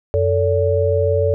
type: tone cluster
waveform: sine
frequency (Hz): 91.8 / 443.3 / 570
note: F#2 / A4 / C#5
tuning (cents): -13 / +13 / +48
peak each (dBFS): -18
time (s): 0.14-1.34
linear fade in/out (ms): 0
effects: none